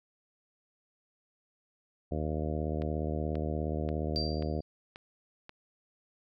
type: harmonic tone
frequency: 77 Hz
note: D#2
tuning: 17 cents flat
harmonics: 1 / 2 / 3 / 4 / 5 / 6 / 7 / 8 / 9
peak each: -34 / -37 / -39 / -40 / -41 / -42 / -42 / -43 / -44 dBFS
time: 2.11-4.61 s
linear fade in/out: 10 ms
type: click train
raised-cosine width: 0.3 ms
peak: -29 dBFS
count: 6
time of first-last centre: 2.82-5.494 s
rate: 1.87 Hz
type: tone with exponential decay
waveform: sine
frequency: 4699 Hz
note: D8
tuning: in tune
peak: -29 dBFS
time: 4.16-4.62 s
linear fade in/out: 0 ms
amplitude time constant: 100 ms
effects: none